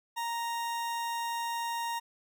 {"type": "tone", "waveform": "40% pulse", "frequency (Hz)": 932.3, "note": "A#5", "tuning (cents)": 0, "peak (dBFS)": -31, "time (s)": [0.16, 2], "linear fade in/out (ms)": 20, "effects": []}